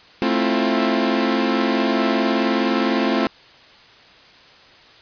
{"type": "chord", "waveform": "sawtooth", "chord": "F major seventh", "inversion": "first", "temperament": "equal with one note detuned", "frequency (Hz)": [220, 264.5, 329.6, 349.2], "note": ["A3", "C4", "E4", "F4"], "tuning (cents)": [0, 19, 0, 0], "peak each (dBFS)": [-18, -17, -21, -20], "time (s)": [0.22, 3.27], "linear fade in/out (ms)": 0, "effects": ["white hiss -47 dBFS RMS until 5.01 s", "resampled to 11025 Hz"]}